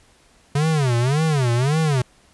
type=tone with vibrato; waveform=square; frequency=137.6 Hz; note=C#3; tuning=12 cents flat; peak=-17 dBFS; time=0.55-2.02 s; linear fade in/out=5 ms; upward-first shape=sine; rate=1.8 Hz; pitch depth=270 cents each way; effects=pink hiss -55 dBFS RMS until 2.33 s + resampled to 24000 Hz

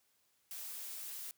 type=noise with high-pass filter sweep; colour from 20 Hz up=blue; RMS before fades=-45 dBFS; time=0.51-1.31 s; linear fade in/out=0 ms; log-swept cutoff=530 to 200 Hz; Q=1.4; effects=white hiss -75 dBFS RMS until 1.37 s + high-pass 60 Hz 12 dB/octave

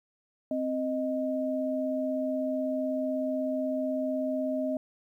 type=tone pair together; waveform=sine; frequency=261.6 / 622.3 Hz; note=C4 / D#5; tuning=0 / 0 cents; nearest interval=octave + minor third; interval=1500 cents; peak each=-30 / -30 dBFS; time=0.51-4.77 s; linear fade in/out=2 ms; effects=11-bit

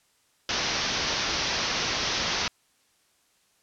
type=low-pass noise; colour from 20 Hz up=white; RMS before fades=-28 dBFS; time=0.49-2.48 s; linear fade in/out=2 ms; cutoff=6100 Hz; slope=96 dB/octave; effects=white hiss -66 dBFS RMS until 3.62 s + low-pass 10000 Hz 12 dB/octave

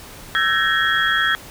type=tone cluster; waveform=sine; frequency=1327 / 1553 / 1693 / 1855 / 3297 Hz; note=E6 / G6 / G#6 / A#6 / G#7; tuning=+11 / -17 / +33 / -9 / -13 cents; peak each=-22 dBFS; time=0.35-1.35 s; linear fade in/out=0 ms; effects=pink hiss -39 dBFS RMS until 1.5 s

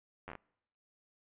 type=slowing click train; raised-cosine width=0.5 ms; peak=-29 dBFS; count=6; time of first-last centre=0.28-0.353 s; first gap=10 ms; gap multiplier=1.19; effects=noise-tail reverb RT60 0.8 s tail -25 dB re dry + resampled to 8000 Hz

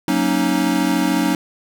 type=chord; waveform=square; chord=D# minor seventh; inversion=first; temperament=equal; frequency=185 / 233.1 / 277.2 / 311.1 Hz; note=F#3 / A#3 / C#4 / D#4; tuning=0 / 0 / 0 / 0 cents; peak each=-23 / -24 / -21 / -21 dBFS; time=0.08-1.35 s; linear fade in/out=2 ms; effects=none

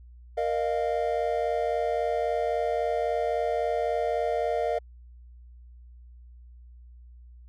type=chord; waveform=triangle; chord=Bb suspended fourth; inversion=none; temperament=equal with one note detuned; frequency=466.2 / 614.8 / 698.5 Hz; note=Bb4 / Eb5 / F5; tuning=0 / -21 / 0 cents; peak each=-27 dBFS; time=0.37-4.79 s; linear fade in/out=10 ms; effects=added 60 Hz sine -46 dBFS peak until 7.48 s

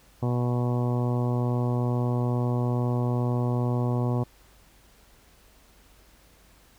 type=harmonic tone; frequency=122.3 Hz; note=B2; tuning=16 cents flat; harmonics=1 / 2 / 3 / 4 / 5 / 6 / 7 / 8 / 9; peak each=-24 / -30 / -34 / -36 / -38 / -40 / -41 / -42 / -43 dBFS; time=0.22-4.24 s; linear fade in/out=10 ms; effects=added 50 Hz sine -58 dBFS peak until 6.78 s + pink hiss -58 dBFS RMS until 6.78 s

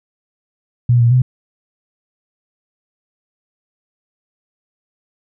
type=tone with pitch steps; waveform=sine; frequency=121.2 / 118.2 / 126.8 Hz; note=B2 / A#2 / B2; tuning=-32 / +24 / +46 cents; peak=-8 dBFS; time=0.89-1.22 s; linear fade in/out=5 ms; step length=110 ms; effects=none

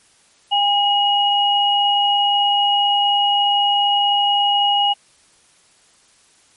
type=tone pair together; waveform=sine; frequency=810 / 2894 Hz; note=G#5 / F#7; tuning=-43 / -39 cents; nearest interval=octave + minor seventh; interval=2204 cents; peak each=-16 dBFS; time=0.51-4.94 s; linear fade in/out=20 ms; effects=white hiss -54 dBFS RMS until 6.56 s + MP3 48 kbps

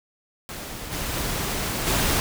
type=noise with level steps; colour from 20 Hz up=pink; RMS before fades=-35 / -29 / -27 / -22 dBFS; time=0.49-2.2 s; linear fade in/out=0 ms; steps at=0.91 / 1.12 / 1.86 s; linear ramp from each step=20 ms; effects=none

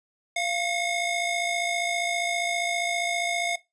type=ring-modulated tone; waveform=30% pulse; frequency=1437 Hz; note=F6; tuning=49 cents sharp; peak=-19 dBFS; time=0.36-3.56 s; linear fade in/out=5 ms; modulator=746 Hz; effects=noise-tail reverb RT60 0.2 s tail -18 dB re dry + resampled to 24000 Hz

